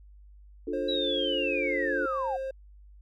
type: chord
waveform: sine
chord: D minor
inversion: none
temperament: just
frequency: 293.7 / 352.4 / 440.5 Hz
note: D4 / F4 / A4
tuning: 0 / +16 / +2 cents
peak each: -34 dBFS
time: 0.67-2.06 s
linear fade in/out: 5 ms
type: tone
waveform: triangle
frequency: 532 Hz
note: C5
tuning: 29 cents sharp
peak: -29 dBFS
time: 0.73-2.51 s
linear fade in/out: 5 ms
type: linear sweep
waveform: sine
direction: down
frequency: 3939 to 706 Hz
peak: -29 dBFS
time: 0.88-2.37 s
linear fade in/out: 10 ms
effects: added 50 Hz sine -49 dBFS peak until 3.01 s